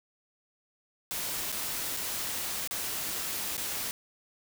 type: noise with dropouts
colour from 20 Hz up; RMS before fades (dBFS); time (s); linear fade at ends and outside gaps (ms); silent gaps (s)
white; -34; 1.11-3.91; 0; 1.519-1.525 / 1.966-1.971 / 2.675-2.71 / 3.568-3.578
effects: none